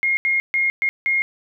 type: tone bursts at uneven times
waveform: sine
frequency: 2141 Hz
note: C7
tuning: 39 cents sharp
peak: -16 dBFS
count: 5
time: 0.03-0.17 / 0.25-0.4 / 0.54-0.7 / 0.82-0.89 / 1.06-1.22 s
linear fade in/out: 0 ms
effects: none